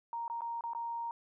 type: tone with dropouts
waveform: sine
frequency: 932.3 Hz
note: A#5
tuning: in tune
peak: -35 dBFS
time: 0.13-1.11 s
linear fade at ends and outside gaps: 1 ms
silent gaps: 0.28-0.299 / 0.408-0.418 / 0.609-0.638 / 0.734-0.749 s
effects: none